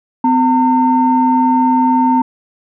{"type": "tone pair together", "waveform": "sine", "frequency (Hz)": [255.1, 909], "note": ["C4", "A#5"], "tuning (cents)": [-44, -44], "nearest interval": "octave + minor seventh", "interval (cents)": 2200, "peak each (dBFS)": -11, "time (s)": [0.24, 2.22], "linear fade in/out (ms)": 5, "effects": ["tanh soft clip ceiling -1 dBFS"]}